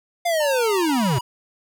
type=linear sweep; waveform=square; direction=down; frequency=708 to 113 Hz; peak=-19 dBFS; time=0.25-1.19 s; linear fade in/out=10 ms
type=tone with pitch glide; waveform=square; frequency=910 to 969.7 Hz; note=A#5 to B5; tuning=-42 to -32 cents; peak=-27 dBFS; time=0.4-1.21 s; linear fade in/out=5 ms; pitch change=+110 cents; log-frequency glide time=0.7-1.03 s
effects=none